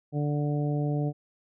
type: harmonic tone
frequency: 146.83 Hz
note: D3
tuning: in tune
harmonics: 1 / 2 / 3 / 4 / 5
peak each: -26 / -32 / -36 / -38 / -40 dBFS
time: 0.12-1.13 s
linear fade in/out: 50 ms
effects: none